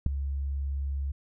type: tone with ADSR envelope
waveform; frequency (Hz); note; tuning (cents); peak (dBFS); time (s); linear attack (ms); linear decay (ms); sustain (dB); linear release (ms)
sine; 69.3; C#2; 0; -14; 0.06-1.12; 4; 3; -14; 9
effects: none